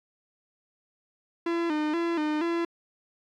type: tone with vibrato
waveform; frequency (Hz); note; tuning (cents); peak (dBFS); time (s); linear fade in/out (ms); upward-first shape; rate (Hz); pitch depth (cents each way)
45% pulse; 320.6; E4; -48; -25; 1.46-2.65; 5; square; 2.1; 93
effects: low-pass 3000 Hz 12 dB/octave + 11-bit